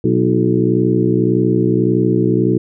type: harmonic tone with a mistuned harmonic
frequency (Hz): 61.74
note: B1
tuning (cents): 0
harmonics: 2 / 3 / 4 / 5 / 6 / 7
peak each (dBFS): -18 / -18 / -21 / -17 / -18 / -21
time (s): 0.04-2.58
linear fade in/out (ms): 5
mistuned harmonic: 5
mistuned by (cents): +55
effects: none